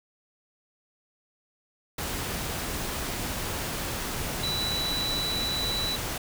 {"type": "tone in noise", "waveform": "sine", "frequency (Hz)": 3951, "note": "B7", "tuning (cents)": 0, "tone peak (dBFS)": -28, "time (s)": [4.43, 5.96], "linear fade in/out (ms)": 5, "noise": "pink", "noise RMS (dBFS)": -32, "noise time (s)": [1.98, 6.18], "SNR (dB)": 1, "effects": []}